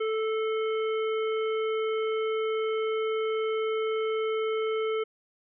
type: harmonic tone with a mistuned harmonic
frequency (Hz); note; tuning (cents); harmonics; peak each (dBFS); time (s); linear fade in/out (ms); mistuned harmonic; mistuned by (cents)
439.4; A4; -2; 1 / 3 / 5 / 7; -26 / -36 / -40 / -43; 0-5.04; 10; 5; -18
effects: none